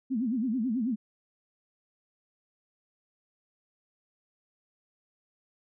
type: tone with vibrato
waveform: sine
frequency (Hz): 238.5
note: A#3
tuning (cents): +40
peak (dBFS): -26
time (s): 0.1-0.96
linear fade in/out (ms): 20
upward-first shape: sine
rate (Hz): 9.2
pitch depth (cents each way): 210
effects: none